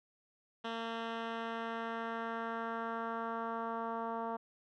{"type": "tone with low-pass filter sweep", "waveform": "10% pulse", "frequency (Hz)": 228.4, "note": "A#3", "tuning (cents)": -35, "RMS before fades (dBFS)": -39, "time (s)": [0.64, 4.37], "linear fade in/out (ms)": 10, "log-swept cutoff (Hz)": [3000, 970], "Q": 1.8, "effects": []}